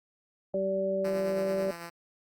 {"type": "harmonic tone", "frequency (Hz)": 193.1, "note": "G3", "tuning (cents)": -26, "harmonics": [1, 2, 3], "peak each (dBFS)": [-35, -33, -28], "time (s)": [0.54, 1.71], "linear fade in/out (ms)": 2}
{"type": "tone with tremolo", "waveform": "5% pulse", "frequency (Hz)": 170, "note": "F3", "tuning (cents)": -46, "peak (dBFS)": -27, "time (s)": [1.04, 1.9], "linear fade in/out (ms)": 10, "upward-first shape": "sine", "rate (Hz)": 9.1, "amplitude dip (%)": 35}
{"effects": ["Opus 32 kbps"]}